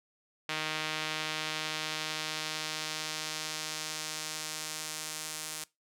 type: tone with band-pass filter sweep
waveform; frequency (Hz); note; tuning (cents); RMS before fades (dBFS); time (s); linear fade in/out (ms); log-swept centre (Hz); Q
sawtooth; 155.56; D#3; 0; -37; 0.49-5.64; 0; 2900 to 8500; 1
effects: noise-tail reverb RT60 0.2 s tail -21 dB re dry